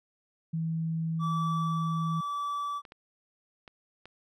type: tone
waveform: sine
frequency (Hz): 162.6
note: E3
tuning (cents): -23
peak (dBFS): -28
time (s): 0.53-2.21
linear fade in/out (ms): 10
type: tone with tremolo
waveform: triangle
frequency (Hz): 1155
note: D6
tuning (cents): -29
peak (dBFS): -28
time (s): 1.19-2.82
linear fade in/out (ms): 50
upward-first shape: sine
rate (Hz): 0.96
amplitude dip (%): 30
type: clicks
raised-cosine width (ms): 0.3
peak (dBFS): -31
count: 4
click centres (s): 2.852 / 2.921 / 3.678 / 4.056
effects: none